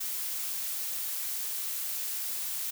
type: noise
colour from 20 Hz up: blue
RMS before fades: -34 dBFS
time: 0-2.71 s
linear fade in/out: 10 ms
effects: none